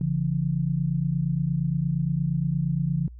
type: tone pair together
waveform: sine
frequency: 140.52 / 169.1 Hz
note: C#3 / E3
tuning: +24 / +44 cents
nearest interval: minor third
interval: 320 cents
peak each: -25 dBFS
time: 0.01-3.08 s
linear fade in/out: 2 ms
effects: added 60 Hz sine -40 dBFS peak until 3.19 s